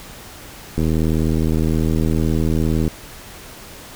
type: click train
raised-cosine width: 3 ms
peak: -7 dBFS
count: 168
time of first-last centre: 0.78-2.878 s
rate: 79.6 Hz
effects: pink hiss -38 dBFS RMS until 3.95 s